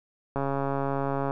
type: click train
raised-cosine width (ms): 1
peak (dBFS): -15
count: 132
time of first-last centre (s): 0.36-1.309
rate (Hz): 138
effects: none